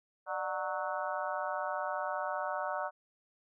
harmonic tone with a mistuned harmonic, 185 Hz, F#3, in tune, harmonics 3 / 4 / 5 / 6 / 7 / 8, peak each -38 / -39 / -40 / -41 / -41 / -42 dBFS, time 0.26-2.91 s, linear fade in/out 50 ms, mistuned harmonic 3, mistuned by +120 cents, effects none

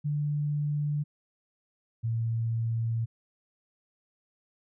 sine tone pair in turn, 147.3 / 114.45 Hz, D3 / A#2, +6 / -31 cents, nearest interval major third, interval 437 cents, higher first, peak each -26 dBFS, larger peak neither, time 0.04-1.04 / 2.03-3.06 s, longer second, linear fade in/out 20 ms, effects none

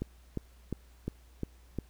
click train, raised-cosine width 3 ms, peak -20 dBFS, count 6, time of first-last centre 0.02-1.787 s, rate 2.83 Hz, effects added 60 Hz sine -55 dBFS peak until 1.89 s + pink hiss -65 dBFS RMS until 1.89 s

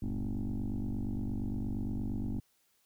sine tone with frequency modulation, 107.5 Hz, A2, 40 cents flat, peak -30 dBFS, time 0.02-2.4 s, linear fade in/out 5 ms, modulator 48.6 Hz, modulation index 3.7, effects tanh soft clip ceiling -30 dBFS + white hiss -72 dBFS RMS until 2.85 s

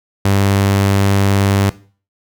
sawtooth tone, 98.9 Hz, G2, 16 cents sharp, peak -7 dBFS, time 0.25-1.7 s, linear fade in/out 5 ms, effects noise-tail reverb RT60 0.4 s tail -18 dB re dry

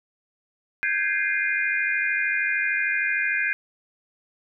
sine chord, Ab major seventh, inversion third, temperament equal with one note detuned, 1568 / 1661.2 / 2093 / 2435 Hz, G6 / Ab6 / C7 / Eb7, 0 / 0 / 0 / -38 cents, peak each -27 dBFS, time 0.83-3.53 s, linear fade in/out 0 ms, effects none

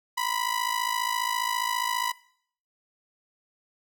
sawtooth ring-modulated tone, 987.8 Hz, B5, in tune, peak -19 dBFS, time 0.17-2.12 s, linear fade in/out 10 ms, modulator 27.4 Hz, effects noise-tail reverb RT60 0.6 s tail -20 dB re dry

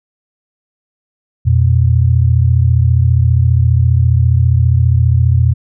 sine tone pair together, 86 / 120.84 Hz, F2 / B2, -26 / -37 cents, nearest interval tritone, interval 589 cents, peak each -10 dBFS, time 1.45-5.54 s, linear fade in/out 20 ms, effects none

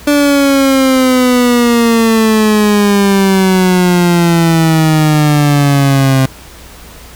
30% pulse exponential sweep, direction down, 292.4 to 131.7 Hz, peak -4 dBFS, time 0.07-6.26 s, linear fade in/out 5 ms, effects added 60 Hz sine -37 dBFS peak until 7.15 s + pink hiss -35 dBFS RMS until 7.15 s

